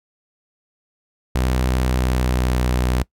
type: tone with pitch glide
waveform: sawtooth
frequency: 63.3 to 62.14 Hz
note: B1 to B1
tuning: +43 to +11 cents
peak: -13 dBFS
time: 1.35-3.03 s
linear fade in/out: 5 ms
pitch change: -32 cents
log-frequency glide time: 1.79-2.64 s
effects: noise-tail reverb RT60 0.1 s tail -22 dB re dry